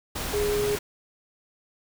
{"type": "tone in noise", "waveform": "sine", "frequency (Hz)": 414.4, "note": "G#4", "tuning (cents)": -4, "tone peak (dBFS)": -23, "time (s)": [0.33, 0.76], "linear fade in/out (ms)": 10, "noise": "pink", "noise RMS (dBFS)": -31, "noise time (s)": [0.15, 0.79], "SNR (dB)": 5, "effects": []}